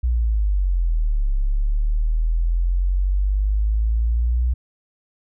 sine exponential two-way sweep, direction down then up, 61.74 to 34 to 61.74 Hz, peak -16 dBFS, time 0.03-4.54 s, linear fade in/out 10 ms, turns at 1.32 s, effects none

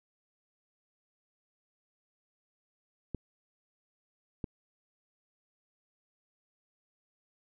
clicks, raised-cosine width 3 ms, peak -22 dBFS, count 2, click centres 3.147 / 4.442 s, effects none

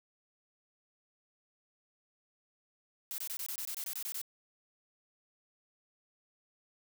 blue noise bursts, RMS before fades -39 dBFS, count 12, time 3.11-4.215 s, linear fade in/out 0 ms, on 71 ms, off 23 ms, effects none

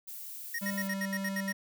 violet noise, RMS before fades -43 dBFS, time 0.07-0.88 s, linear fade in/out 10 ms
square tone bursts, 1864.7 Hz, A#6, in tune, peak -33 dBFS, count 9, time 0.54-1.524 s, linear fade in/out 5 ms, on 48 ms, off 69 ms
square tone with pitch glide, 198.3 to 194.89 Hz, G3 to G3, +20 to -10 cents, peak -34 dBFS, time 0.61-1.53 s, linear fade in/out 20 ms, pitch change -30 cents, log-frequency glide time 0.75-0.86 s
effects none

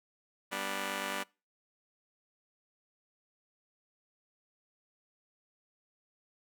5% pulse chord, G major, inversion none, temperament just, 196 / 245 / 294 Hz, G3 / B3 / D4, 0 / -14 / +2 cents, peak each -29 dBFS, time 0.51-1.24 s, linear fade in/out 20 ms, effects noise-tail reverb RT60 0.3 s tail -24 dB re dry

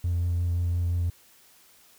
triangle tone with vibrato, 86.7 Hz, F2, 12 cents flat, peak -20 dBFS, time 0.04-1.1 s, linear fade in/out 5 ms, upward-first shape sine, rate 5.7 Hz, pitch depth 15 cents each way, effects tanh soft clip ceiling -19 dBFS + white hiss -57 dBFS RMS until 1.98 s

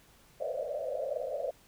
pink band-pass noise, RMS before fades -35 dBFS, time 0.4-1.51 s, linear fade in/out 5 ms, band 490 to 660 Hz, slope 96 dB/octave, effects pink hiss -61 dBFS RMS until 1.67 s

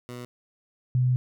15% pulse / sine tone pair in turn, 122.6 / 126.12 Hz, B2 / B2, -12 / +37 cents, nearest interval unison, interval 49 cents, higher second, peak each -30 / -19 dBFS, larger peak second, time 0.09-0.25 / 0.95-1.16 s, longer second, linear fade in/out 0 ms, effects none

